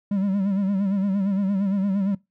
triangle tone with vibrato, 196.4 Hz, G3, 4 cents sharp, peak -18 dBFS, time 0.11-2.15 s, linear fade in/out 5 ms, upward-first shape sine, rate 8.7 Hz, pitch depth 77 cents each way, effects noise-tail reverb RT60 0.2 s tail -22 dB re dry

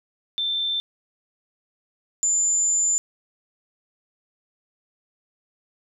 sine tone pair in turn, 3557 / 7114 Hz, A7 / A8, +18 / +18 cents, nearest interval octave, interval 1200 cents, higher second, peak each -22 / -18 dBFS, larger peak second, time 0.38-0.8 / 2.23-2.98 s, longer second, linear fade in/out 0 ms, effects none

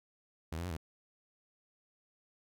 sawtooth tone with pitch steps, 80 / 85.4 / 91 / 79.6 Hz, D#2 / F2 / F#2 / D#2, +49 / -38 / -28 / +40 cents, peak -33 dBFS, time 0.52-0.768 s, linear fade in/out 5 ms, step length 62 ms, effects none

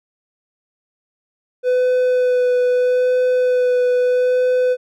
triangle tone with vibrato, 500 Hz, B4, 21 cents sharp, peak -11 dBFS, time 1.63-4.77 s, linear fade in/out 50 ms, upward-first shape sine, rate 0.78 Hz, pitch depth 13 cents each way, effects none

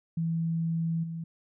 sine tone with level steps, 164.81 Hz, E3, in tune, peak -26 / -33 dBFS, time 0.17-1.24 s, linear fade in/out 5 ms, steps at 1.03 s, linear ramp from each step 10 ms, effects none

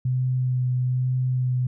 sine tone with vibrato, 127 Hz, B2, 49 cents sharp, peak -20 dBFS, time 0.05-1.67 s, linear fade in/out 5 ms, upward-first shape sine, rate 1.1 Hz, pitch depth 14 cents each way, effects none

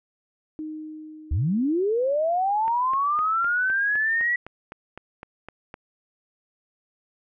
sine tone with exponential decay, 310 Hz, D#4, 6 cents flat, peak -29 dBFS, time 0.59-2.89 s, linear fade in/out 0 ms, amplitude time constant 500 ms
sine linear sweep, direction up, 61.74 to 1953 Hz, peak -20 dBFS, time 1.31-4.36 s, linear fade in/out 5 ms
click train, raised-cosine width 0.5 ms, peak -23 dBFS, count 13, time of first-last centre 2.68-5.741 s, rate 3.92 Hz
effects none

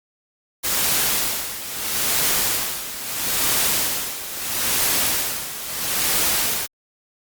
white noise with tremolo, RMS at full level -19 dBFS, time 0.63-6.67 s, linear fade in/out 20 ms, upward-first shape sine, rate 0.76 Hz, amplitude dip 75%, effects Opus 48 kbps

